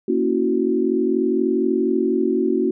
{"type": "chord", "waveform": "sine", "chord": "F# dominant seventh", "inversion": "first", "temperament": "equal", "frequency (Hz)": [233.1, 277.2, 329.6, 370], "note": ["A#3", "C#4", "E4", "F#4"], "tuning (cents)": [0, 0, 0, 0], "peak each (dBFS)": [-23, -23, -23, -20], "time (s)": [0.08, 2.71], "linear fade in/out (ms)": 5, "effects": []}